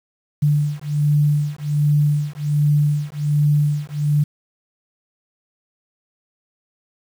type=beating tone pair; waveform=sine; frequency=146.83 / 148.13 Hz; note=D3 / D3; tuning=0 / +15 cents; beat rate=1.3 Hz; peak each=-18 dBFS; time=0.42-4.24 s; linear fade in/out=10 ms; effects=7-bit